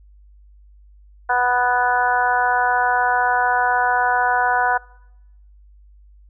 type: harmonic tone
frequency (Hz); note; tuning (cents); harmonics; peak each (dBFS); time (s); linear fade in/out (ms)
246.9; B3; 0; 2 / 3 / 4 / 5 / 6 / 7; -29 / -19 / -21 / -30 / -20 / -28; 1.29-4.78; 10
effects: noise-tail reverb RT60 0.9 s tail -24 dB re dry + added 50 Hz sine -45 dBFS peak until 6.29 s